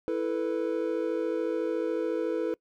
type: chord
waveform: triangle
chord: E suspended fourth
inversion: none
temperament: equal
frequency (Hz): 329.6 / 440 / 493.9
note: E4 / A4 / B4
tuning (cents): 0 / 0 / 0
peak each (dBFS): -29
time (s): 0.08-2.54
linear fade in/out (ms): 0
effects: noise-tail reverb RT60 0.1 s tail -23 dB re dry